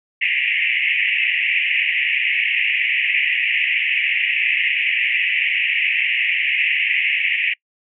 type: band-pass noise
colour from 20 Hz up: white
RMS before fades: -19 dBFS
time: 0.21-7.54 s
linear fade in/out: 10 ms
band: 1900 to 2800 Hz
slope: 96 dB/octave
effects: noise-tail reverb RT60 0.1 s tail -25 dB re dry